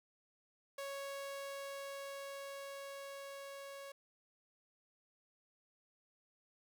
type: tone with level ramp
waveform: sawtooth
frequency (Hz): 554.4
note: C#5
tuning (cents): 0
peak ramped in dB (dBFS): -38 to -44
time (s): 0.78-3.92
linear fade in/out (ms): 5
effects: none